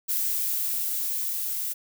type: noise with level ramp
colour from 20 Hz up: violet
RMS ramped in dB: -26 to -30 dBFS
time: 0.08-1.74 s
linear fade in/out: 20 ms
effects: none